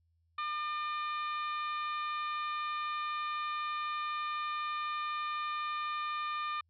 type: harmonic tone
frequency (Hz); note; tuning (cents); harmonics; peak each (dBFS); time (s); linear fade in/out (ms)
602; D5; +43; 2 / 3 / 4 / 5 / 6 / 7; -34 / -46 / -44 / -52 / -48 / -56; 0.38-6.61; 5
effects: added 83 Hz sine -70 dBFS peak until 6.69 s